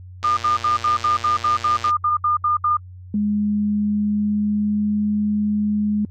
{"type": "click train", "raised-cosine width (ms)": 0.2, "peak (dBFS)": -14, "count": 194, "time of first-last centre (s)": [0.23, 1.894], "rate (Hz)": 116}
{"type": "tone bursts", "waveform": "sine", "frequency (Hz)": 1210, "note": "D#6", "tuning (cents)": -49, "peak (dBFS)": -15, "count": 13, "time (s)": [0.24, 2.77], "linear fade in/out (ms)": 5, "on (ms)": 130, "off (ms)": 70}
{"type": "tone with pitch glide", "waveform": "sine", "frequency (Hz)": [207.7, 208.9], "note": ["G#3", "G#3"], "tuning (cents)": [0, 10], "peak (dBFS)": -17, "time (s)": [3.14, 6.05], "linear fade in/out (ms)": 2, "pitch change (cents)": 10, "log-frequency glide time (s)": [3.67, 5.13]}
{"effects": ["added 91 Hz sine -36 dBFS peak until 6.1 s", "AAC 48 kbps"]}